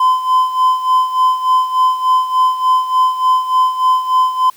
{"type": "tone with tremolo", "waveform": "triangle", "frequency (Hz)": 1023, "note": "C6", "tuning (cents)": -39, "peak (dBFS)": -5, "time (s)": [0, 4.5], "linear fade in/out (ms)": 5, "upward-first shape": "sine", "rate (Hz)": 3.4, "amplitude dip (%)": 75, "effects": ["tanh soft clip ceiling -1 dBFS", "white hiss -46 dBFS RMS until 4.56 s"]}